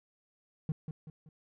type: tone with echo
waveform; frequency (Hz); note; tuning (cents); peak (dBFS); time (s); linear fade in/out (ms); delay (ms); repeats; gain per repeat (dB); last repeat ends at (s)
triangle; 155.56; D#3; 0; -26; 0.69-0.72; 2; 190; 3; -8; 1.29
effects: tanh soft clip ceiling -23 dBFS